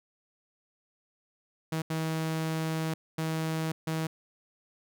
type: tone bursts at uneven times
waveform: sawtooth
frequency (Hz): 160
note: D#3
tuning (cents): +49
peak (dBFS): -25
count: 4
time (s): 1.72-1.82 / 1.9-2.94 / 3.18-3.72 / 3.87-4.07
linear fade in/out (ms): 5
effects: none